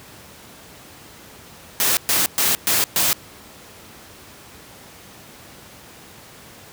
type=noise bursts; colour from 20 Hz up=white; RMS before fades=-18 dBFS; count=5; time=1.8-3.13 s; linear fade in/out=0 ms; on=170 ms; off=120 ms; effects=pink hiss -43 dBFS RMS until 6.72 s + high-pass 80 Hz 12 dB/octave